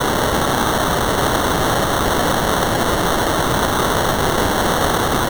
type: noise with sample-and-hold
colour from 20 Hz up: blue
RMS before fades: -17 dBFS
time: 0-5.29 s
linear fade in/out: 10 ms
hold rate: 2450 Hz
effects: none